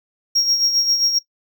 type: tone with tremolo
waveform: triangle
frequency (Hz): 5588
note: F8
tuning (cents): 0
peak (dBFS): -12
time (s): 0.35-1.19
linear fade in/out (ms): 10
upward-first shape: sine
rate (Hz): 7.5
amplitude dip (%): 55
effects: noise-tail reverb RT60 0.1 s tail -18 dB re dry